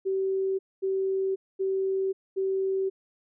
sine tone bursts, 384.1 Hz, G4, 35 cents flat, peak -24 dBFS, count 4, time 0.05-2.9 s, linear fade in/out 20 ms, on 540 ms, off 230 ms, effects none

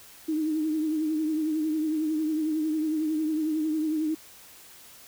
sine tone with vibrato, 311.1 Hz, D#4, in tune, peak -24 dBFS, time 0.28-4.15 s, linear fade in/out 10 ms, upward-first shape triangle, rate 11 Hz, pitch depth 59 cents each way, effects white hiss -50 dBFS RMS until 5.07 s

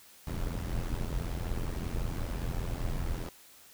brown noise with amplitude modulation, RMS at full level -30 dBFS, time 0.27-3.29 s, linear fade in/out 2 ms, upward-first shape sine, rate 85.3 Hz, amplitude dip 75%, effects white hiss -56 dBFS RMS until 3.73 s

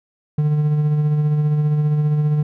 triangle tone with tremolo, 150 Hz, D3, 37 cents sharp, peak -11 dBFS, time 0.38-2.43 s, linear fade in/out 5 ms, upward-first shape sine, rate 15 Hz, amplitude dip 35%, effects none

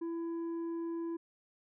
sine tone with tanh clipping, 334.1 Hz, E4, 23 cents sharp, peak -36 dBFS, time 0.01-1.17 s, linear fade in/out 10 ms, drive 5 dB, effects none

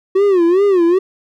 triangle tone with vibrato, 370 Hz, F#4, in tune, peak -7 dBFS, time 0.15-0.99 s, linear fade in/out 10 ms, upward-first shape sine, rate 2.5 Hz, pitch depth 170 cents each way, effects none

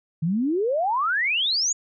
sine exponential sweep, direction up, 151.6 to 7040 Hz, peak -20 dBFS, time 0.22-1.73 s, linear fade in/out 10 ms, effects none

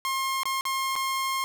sawtooth tone with dropouts, 1068 Hz, C6, 35 cents sharp, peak -22 dBFS, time 0.05-1.44 s, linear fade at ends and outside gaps 0 ms, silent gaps 0.433-0.455 / 0.61-0.653 / 0.955-0.962 s, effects none

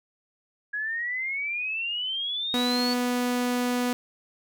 sine exponential sweep, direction up, 1661.2 to 4500 Hz, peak -27 dBFS, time 0.73-2.94 s, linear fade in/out 10 ms
sawtooth tone, 246.2 Hz, B3, 5 cents flat, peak -20 dBFS, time 2.54-3.93 s, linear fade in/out 0 ms
effects none

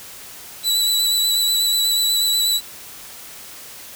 sawtooth tone with vibrato, 3951 Hz, B7, in tune, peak -13 dBFS, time 0.63-2.61 s, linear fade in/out 50 ms, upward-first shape triangle, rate 8.2 Hz, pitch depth 23 cents each way, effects white hiss -38 dBFS RMS until 3.95 s

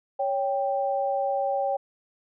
sine tone pair together, 556.5 / 787 Hz, C#5 / G5, +7 / +7 cents, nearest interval tritone, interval 600 cents, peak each -26 dBFS, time 0.19-1.77 s, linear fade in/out 10 ms, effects none

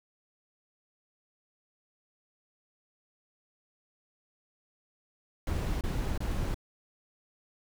brown noise bursts, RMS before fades -31 dBFS, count 3, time 5.47-6.544 s, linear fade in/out 2 ms, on 340 ms, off 27 ms, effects none

